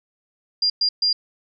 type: tone bursts at uneven times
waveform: sine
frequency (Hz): 4800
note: D8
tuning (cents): +37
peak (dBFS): -16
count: 3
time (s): 0.62-0.7 / 0.81-0.89 / 1.02-1.13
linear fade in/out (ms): 5
effects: none